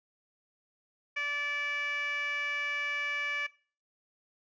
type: tone with band-pass filter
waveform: 15% pulse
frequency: 580 Hz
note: D5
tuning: 22 cents flat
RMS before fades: -33 dBFS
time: 1.16-3.47 s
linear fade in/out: 10 ms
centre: 2200 Hz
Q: 4
effects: noise-tail reverb RT60 0.4 s tail -20 dB re dry + resampled to 16000 Hz